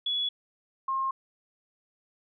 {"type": "tone pair in turn", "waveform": "sine", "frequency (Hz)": [3391, 1068.1], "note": ["G#7", "C6"], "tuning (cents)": [35, 35], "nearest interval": "octave + minor sixth", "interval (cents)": 2000, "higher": "first", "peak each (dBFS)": -26, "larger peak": "neither", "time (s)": [[0.06, 0.29], [0.88, 1.11]], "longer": "neither", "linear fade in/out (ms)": 5, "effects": []}